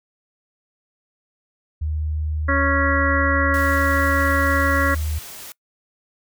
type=tone; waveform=sine; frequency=76.9 Hz; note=D#2; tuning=20 cents flat; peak=-21 dBFS; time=1.81-5.19 s; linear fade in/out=10 ms
type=harmonic tone; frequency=277.2 Hz; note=C#4; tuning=in tune; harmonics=1 / 2 / 4 / 5 / 6 / 7; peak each=-24 / -24 / -24 / -24 / -24 / -24 dBFS; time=2.48-4.95 s; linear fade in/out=10 ms
type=noise; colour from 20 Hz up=white; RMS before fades=-37 dBFS; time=3.54-5.52 s; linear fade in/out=0 ms
effects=noise-tail reverb RT60 0.1 s tail -23 dB re dry